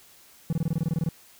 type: tone bursts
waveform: triangle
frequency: 162.2 Hz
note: E3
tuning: 28 cents flat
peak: -20 dBFS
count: 12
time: 0.5-1.089 s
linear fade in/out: 2 ms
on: 28 ms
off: 23 ms
effects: white hiss -54 dBFS RMS until 1.39 s